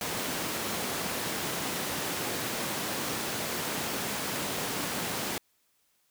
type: high-pass noise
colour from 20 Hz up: pink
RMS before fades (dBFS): -33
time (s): 0.01-5.38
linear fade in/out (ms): 2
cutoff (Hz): 170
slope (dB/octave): 12
effects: white hiss -71 dBFS RMS until 6.1 s